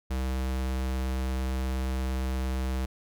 square tone, 64.9 Hz, C2, 13 cents flat, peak -28 dBFS, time 0.1-2.86 s, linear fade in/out 10 ms, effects none

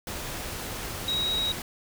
sine tone in noise, 3818 Hz, A#7, 41 cents sharp, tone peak -25 dBFS, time 1.08-1.52 s, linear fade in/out 2 ms, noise pink, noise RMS -35 dBFS, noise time 0.07-1.62 s, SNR +7 dB, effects none

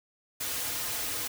white noise with comb filter, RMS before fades -33 dBFS, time 0.4-1.28 s, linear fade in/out 10 ms, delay 5.2 ms, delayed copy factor -1, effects none

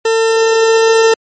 40% pulse tone with level ramp, 450 Hz, A4, 39 cents sharp, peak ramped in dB -9 to -5 dBFS, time 0.05-1.14 s, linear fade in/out 5 ms, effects MP3 32 kbps

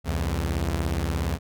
sawtooth beating tone pair, 67.3 / 84.3 Hz, C2 / E2, +49 / +39 cents, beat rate 17 Hz, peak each -23 dBFS, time 0.04-1.39 s, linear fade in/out 50 ms, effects none

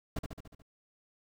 brown noise with echo, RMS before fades -34 dBFS, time 0.16-0.19 s, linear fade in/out 5 ms, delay 72 ms, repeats 6, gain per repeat -4 dB, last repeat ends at 0.622 s, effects none

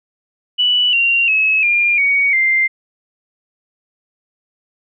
sine tone with pitch steps, 2960 / 2762 / 2577 / 2404 / 2243 / 2093 Hz, F#7 / F7 / E7 / D7 / C#7 / C7, 0 / -20 / -40 / +40 / +20 / 0 cents, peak -11 dBFS, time 0.58-2.68 s, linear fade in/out 20 ms, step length 350 ms, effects none

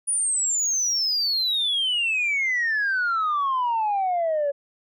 sine exponential sweep, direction down, 9750 to 557 Hz, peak -19 dBFS, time 0.07-4.52 s, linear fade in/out 20 ms, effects tanh soft clip ceiling -18 dBFS

